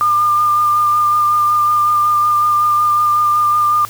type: tone with vibrato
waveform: sine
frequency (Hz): 1202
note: D6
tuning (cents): +40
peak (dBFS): -10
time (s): 0.01-3.85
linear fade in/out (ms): 0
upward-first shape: sine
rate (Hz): 5.4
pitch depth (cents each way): 15
effects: added 107 Hz sine -37 dBFS peak until 3.89 s + white hiss -35 dBFS RMS until 3.89 s